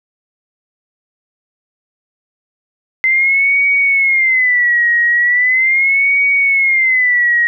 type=tone with vibrato; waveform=sine; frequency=2061 Hz; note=C7; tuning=27 cents flat; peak=-9 dBFS; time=3.04-7.47 s; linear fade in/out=0 ms; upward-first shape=sine; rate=0.39 Hz; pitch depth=150 cents each way; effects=none